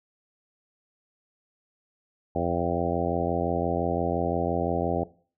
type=harmonic tone with a mistuned harmonic; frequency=85.8 Hz; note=F2; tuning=30 cents flat; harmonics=1 / 2 / 3 / 4 / 5 / 6 / 7 / 8 / 9; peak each=-33 / -33 / -33 / -33 / -33 / -33 / -33 / -33 / -33 dBFS; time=2.35-5.04 s; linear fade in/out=5 ms; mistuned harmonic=9; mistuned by=+19 cents; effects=noise-tail reverb RT60 0.4 s tail -17 dB re dry